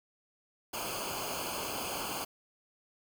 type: noise with comb filter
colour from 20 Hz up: pink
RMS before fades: -37 dBFS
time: 0.73-2.25 s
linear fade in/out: 10 ms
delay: 0.53 ms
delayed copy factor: -0.9
effects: none